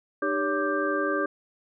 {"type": "tone cluster", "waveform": "sine", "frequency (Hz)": [303.9, 395.6, 565, 1180, 1576], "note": ["D#4", "G4", "C#5", "D6", "G6"], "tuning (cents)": [-41, 16, 33, 8, 9], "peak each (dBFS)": -30, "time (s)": [0.22, 1.26], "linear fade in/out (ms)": 5, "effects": []}